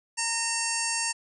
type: harmonic tone with a mistuned harmonic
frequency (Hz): 920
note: A#5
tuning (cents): -23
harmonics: 1 / 2 / 3 / 5 / 6 / 7 / 8 / 9 / 10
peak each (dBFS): -35 / -35 / -35 / -35 / -35 / -35 / -35 / -35 / -35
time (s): 0.17-1.13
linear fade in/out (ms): 20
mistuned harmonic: 3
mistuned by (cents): -37
effects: none